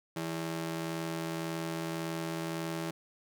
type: ring-modulated tone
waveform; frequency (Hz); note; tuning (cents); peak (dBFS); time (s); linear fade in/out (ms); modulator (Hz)
sawtooth; 247.4; B3; +3; -27; 0.16-2.91; 5; 82.8
effects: none